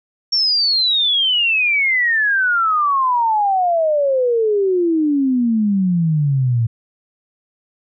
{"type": "exponential sweep", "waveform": "sine", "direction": "down", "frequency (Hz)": [5540, 112.1], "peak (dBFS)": -13, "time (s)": [0.32, 6.67], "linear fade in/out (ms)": 10, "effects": []}